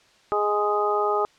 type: harmonic tone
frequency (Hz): 207.7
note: G#3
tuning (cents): 0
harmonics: 2 / 3 / 4 / 5 / 6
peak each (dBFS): -24 / -30 / -26 / -35 / -25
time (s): 0.32-1.25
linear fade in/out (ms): 0
effects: white hiss -57 dBFS RMS until 1.38 s + low-pass 5000 Hz 12 dB/octave